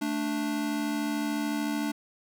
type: tone pair together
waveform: square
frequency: 220.2 / 293.7 Hz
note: A3 / D4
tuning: +2 / 0 cents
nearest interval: perfect fourth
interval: 498 cents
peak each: -33 / -30 dBFS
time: 0.01-1.92 s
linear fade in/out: 10 ms
effects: none